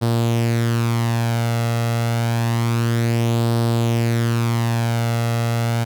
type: tone with flanger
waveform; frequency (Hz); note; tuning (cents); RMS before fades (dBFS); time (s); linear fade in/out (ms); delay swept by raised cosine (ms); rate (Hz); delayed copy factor
sawtooth; 116.54; A#2; 0; -19; 0.01-5.85; 20; 0.22 to 1.52; 0.28; +0.5
effects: none